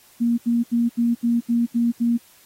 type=tone bursts; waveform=sine; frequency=235.5 Hz; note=A#3; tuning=18 cents sharp; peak=-16 dBFS; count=8; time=0.2-2.179 s; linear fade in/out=20 ms; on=180 ms; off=77 ms; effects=white hiss -53 dBFS RMS until 2.45 s + AAC 48 kbps